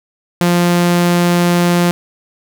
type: tone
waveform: sawtooth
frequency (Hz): 174.61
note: F3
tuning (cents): 0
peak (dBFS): -6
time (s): 0.41-1.91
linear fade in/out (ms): 0
effects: none